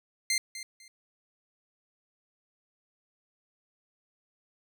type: tone with echo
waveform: 15% pulse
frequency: 2093 Hz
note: C7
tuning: in tune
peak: -19 dBFS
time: 0.3-0.38 s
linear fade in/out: 2 ms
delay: 250 ms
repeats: 2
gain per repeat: -13 dB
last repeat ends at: 0.88 s
effects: none